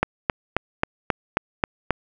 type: click train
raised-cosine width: 0.5 ms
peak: -3 dBFS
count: 8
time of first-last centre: 0.03-1.907 s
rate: 3.73 Hz
effects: none